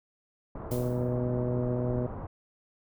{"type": "low-pass noise", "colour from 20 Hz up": "pink", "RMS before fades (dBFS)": -39, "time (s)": [0.55, 2.27], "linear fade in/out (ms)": 5, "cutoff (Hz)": 1100, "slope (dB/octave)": 24}
{"type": "harmonic tone", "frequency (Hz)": 123.47, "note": "B2", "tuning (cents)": 0, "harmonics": [1, 2, 3, 4, 5], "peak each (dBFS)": [-30, -33, -35, -36, -37], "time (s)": [0.71, 2.07], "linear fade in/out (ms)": 10}
{"type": "noise with exponential decay", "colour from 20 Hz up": "blue", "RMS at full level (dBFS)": -40, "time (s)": [0.71, 1.17], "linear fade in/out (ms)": 5, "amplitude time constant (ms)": 100}
{"effects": []}